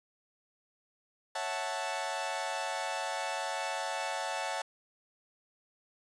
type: chord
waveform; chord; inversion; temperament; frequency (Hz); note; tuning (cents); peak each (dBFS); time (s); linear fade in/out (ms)
sawtooth; F# minor seventh; second; equal; 554.4 / 659.3 / 740 / 880; C#5 / E5 / F#5 / A5; 0 / 0 / 0 / 0; -37 / -36 / -35 / -33; 1.35-4.62; 5
effects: resampled to 22050 Hz